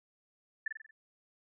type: tone with echo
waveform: sine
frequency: 1760 Hz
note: A6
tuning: in tune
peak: -30 dBFS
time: 0.66-0.68 s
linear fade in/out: 5 ms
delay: 46 ms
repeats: 5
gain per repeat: -5 dB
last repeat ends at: 0.91 s
effects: none